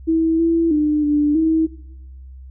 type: tone with pitch steps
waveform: sine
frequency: 324.7 / 332 / 300.3 / 294.8 / 320.8 Hz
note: E4 / E4 / D4 / D4 / E4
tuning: -26 / +12 / +39 / +7 / -47 cents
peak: -13 dBFS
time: 0.07-1.67 s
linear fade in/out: 20 ms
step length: 320 ms
effects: noise-tail reverb RT60 0.8 s tail -17 dB re dry + added 65 Hz sine -35 dBFS peak until 2.5 s